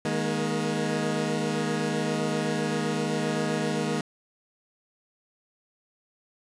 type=chord; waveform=20% pulse; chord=D# suspended fourth; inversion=none; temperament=equal with one note detuned; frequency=155.56 / 207.7 / 237.2 Hz; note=D#3 / G#3 / A#3; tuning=0 / 0 / +30 cents; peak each=-25 dBFS; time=0.05-4.01 s; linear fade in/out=2 ms; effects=resampled to 22050 Hz